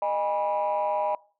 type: tone cluster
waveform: sine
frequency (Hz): 614 / 818 / 975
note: D#5 / G#5 / B5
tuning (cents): -23 / -26 / -23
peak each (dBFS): -26 / -27 / -28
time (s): 0.02-1.15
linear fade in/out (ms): 2
effects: noise-tail reverb RT60 0.4 s tail -23 dB re dry + tanh soft clip ceiling -18 dBFS